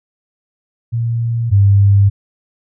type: tone pair in turn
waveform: sine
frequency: 116.54 / 99.83 Hz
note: A#2 / G2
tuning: 0 / +32 cents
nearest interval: minor third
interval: 268 cents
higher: first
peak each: -14 / -6 dBFS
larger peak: second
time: 0.92-1.51 / 1.51-2.1 s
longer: neither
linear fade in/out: 20 ms
effects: none